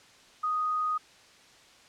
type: tone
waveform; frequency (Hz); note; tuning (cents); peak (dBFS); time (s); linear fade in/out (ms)
sine; 1244.5; D#6; 0; -26; 0.43-0.98; 10
effects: white hiss -56 dBFS RMS until 1.88 s + low-pass 6000 Hz 12 dB/octave